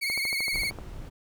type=tone with vibrato; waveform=30% pulse; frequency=2198 Hz; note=C#7; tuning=15 cents flat; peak=-24 dBFS; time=0.01-0.71 s; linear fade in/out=20 ms; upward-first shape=triangle; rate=19 Hz; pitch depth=70 cents each way
type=click train; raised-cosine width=1 ms; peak=-25 dBFS; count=10; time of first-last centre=0.1-0.787 s; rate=13.1 Hz
type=noise; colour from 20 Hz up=brown; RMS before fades=-39 dBFS; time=0.52-1.1 s; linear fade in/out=20 ms
effects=none